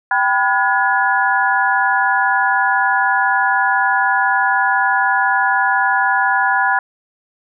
sine tone cluster, 782 / 994 / 1440 / 1690 Hz, G5 / B5 / F#6 / G#6, -4 / +11 / -47 / +30 cents, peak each -18 dBFS, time 0.11-6.79 s, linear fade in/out 2 ms, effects none

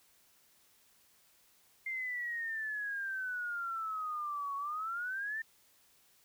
sine exponential two-way sweep, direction down then up, 2108 to 1108.7 to 1814 Hz, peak -35 dBFS, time 1.86-5.42 s, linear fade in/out 5 ms, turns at 4.56 s, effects white hiss -67 dBFS RMS until 6.24 s

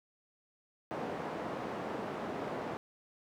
white band-pass noise, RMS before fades -39 dBFS, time 0.91-2.77 s, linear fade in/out 0 ms, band 160 to 740 Hz, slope 12 dB/octave, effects none

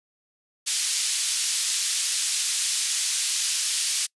white band-pass noise, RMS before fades -25 dBFS, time 0.66-4.07 s, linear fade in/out 20 ms, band 3300 to 9300 Hz, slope 12 dB/octave, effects noise-tail reverb RT60 0.1 s tail -26 dB re dry + resampled to 24000 Hz

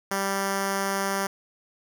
5% pulse tone with notch filter, 196 Hz, G3, in tune, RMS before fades -27 dBFS, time 0.11-1.27 s, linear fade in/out 5 ms, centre 2500 Hz, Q 2, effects none

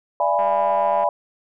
sine chord, E dominant seventh, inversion third, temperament equal with one note detuned, 587.3 / 676.2 / 830.6 / 987.8 Hz, D5 / E5 / G#5 / B5, 0 / +44 / 0 / 0 cents, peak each -22 dBFS, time 0.2-1.09 s, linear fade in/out 2 ms
click train, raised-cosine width 0.5 ms, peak -23 dBFS, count 131, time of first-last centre 0.39-1.037 s, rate 201 Hz
effects none

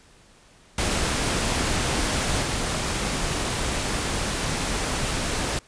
pink noise with level steps, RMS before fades -24 / -26 dBFS, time 0.78-5.59 s, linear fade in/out 2 ms, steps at 2.41 s, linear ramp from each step 20 ms, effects pink hiss -54 dBFS RMS until 5.67 s + resampled to 22050 Hz

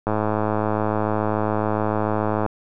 click train, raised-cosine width 1 ms, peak -8 dBFS, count 257, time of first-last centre 0.07-2.463 s, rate 107 Hz, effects none

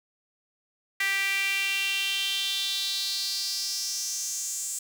sawtooth tone with high-pass filter sweep, 392 Hz, G4, in tune, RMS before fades -29 dBFS, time 1-4.79 s, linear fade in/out 5 ms, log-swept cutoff 2000 to 7600 Hz, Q 4.7, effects none

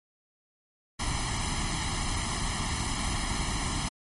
pink noise with comb filter, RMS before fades -30 dBFS, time 0.99-3.89 s, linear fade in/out 10 ms, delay 0.98 ms, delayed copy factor +0.9, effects MP3 48 kbps

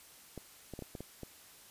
clicks, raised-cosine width 2 ms, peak -29 dBFS, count 7, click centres 0.377 / 0.737 / 0.791 / 0.823 / 0.952 / 1.006 / 1.233 s, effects white hiss -57 dBFS RMS until 1.7 s + resampled to 32000 Hz

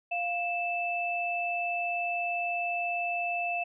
sine tone pair together, 698.9 / 2637 Hz, F5 / E7, +1 / 0 cents, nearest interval octave + major seventh, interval 2299 cents, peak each -31 / -31 dBFS, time 0.11-3.64 s, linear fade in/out 10 ms, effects none

